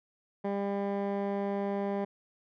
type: tone with low-pass filter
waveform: 15% pulse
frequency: 200 Hz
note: G3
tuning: 35 cents sharp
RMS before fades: -32 dBFS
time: 0.44-2.05 s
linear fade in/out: 10 ms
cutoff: 1200 Hz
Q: 0.72
effects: none